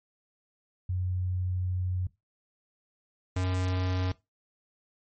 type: tone pair in turn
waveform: sine / square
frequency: 91.3 / 92.15 Hz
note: F#2 / F#2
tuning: -23 / -7 cents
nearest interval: unison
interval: 16 cents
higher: second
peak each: -27 dBFS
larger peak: neither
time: 0.89-2.07 / 3.36-4.12 s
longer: first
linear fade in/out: 5 ms
effects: noise-tail reverb RT60 0.2 s tail -18 dB re dry + MP3 32 kbps